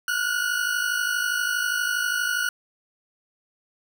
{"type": "tone pair together", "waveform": "40% pulse", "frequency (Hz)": [1427.6, 1480], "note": ["F6", "F#6"], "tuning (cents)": [38, 0], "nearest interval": "minor second", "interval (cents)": 62, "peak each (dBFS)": [-26, -24], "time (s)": [0.08, 2.49], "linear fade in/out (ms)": 2, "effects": []}